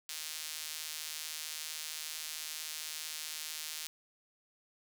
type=tone with high-pass filter; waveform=sawtooth; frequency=155.56 Hz; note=D#3; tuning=in tune; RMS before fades=-42 dBFS; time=0.09-3.87 s; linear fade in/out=0 ms; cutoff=4000 Hz; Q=0.75; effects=none